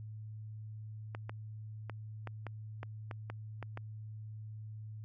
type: clicks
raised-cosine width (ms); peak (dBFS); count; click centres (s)
0.5; -27; 10; 1.149 / 1.295 / 1.897 / 2.273 / 2.467 / 2.831 / 3.112 / 3.3 / 3.627 / 3.774
effects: added 108 Hz sine -43 dBFS peak until 5.04 s